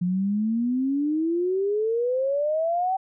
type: exponential sweep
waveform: sine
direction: up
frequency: 174.61 to 772 Hz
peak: -21 dBFS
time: 0.01-2.97 s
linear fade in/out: 10 ms
effects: none